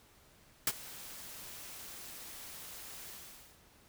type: noise with ADSR envelope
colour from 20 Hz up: white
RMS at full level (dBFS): -28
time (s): 0.67-3.6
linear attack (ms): 3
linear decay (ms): 43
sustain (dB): -20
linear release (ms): 510
effects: pink hiss -63 dBFS RMS until 3.88 s